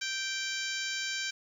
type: harmonic tone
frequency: 782 Hz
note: G5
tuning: 4 cents flat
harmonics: 2 / 3 / 4 / 5 / 6 / 7 / 8 / 9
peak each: -37 / -39 / -40 / -41 / -42 / -42 / -43 / -44 dBFS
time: 0.01-1.31 s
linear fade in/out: 10 ms
effects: 10-bit